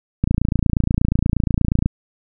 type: click train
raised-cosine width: 5 ms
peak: -4 dBFS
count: 47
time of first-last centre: 0.24-1.86 s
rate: 28.4 Hz
effects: none